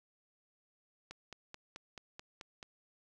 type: click train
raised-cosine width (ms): 0.2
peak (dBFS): -29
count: 8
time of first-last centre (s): 1.11-2.628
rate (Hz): 4.61
effects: none